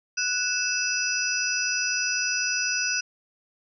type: tone cluster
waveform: sine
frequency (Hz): 1484 / 2628 / 4992 / 5840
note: F#6 / E7 / D#8 / F#8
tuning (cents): +5 / -6 / +5 / -24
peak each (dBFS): -29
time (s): 0.17-3.01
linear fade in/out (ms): 10
effects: none